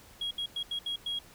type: tone bursts at uneven times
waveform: sine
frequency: 3299 Hz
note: G#7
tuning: 12 cents flat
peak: -29 dBFS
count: 6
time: 0.21-0.31 / 0.38-0.46 / 0.56-0.63 / 0.71-0.79 / 0.86-0.96 / 1.06-1.19 s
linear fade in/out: 5 ms
effects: tanh soft clip ceiling -29 dBFS + pink hiss -55 dBFS RMS until 1.34 s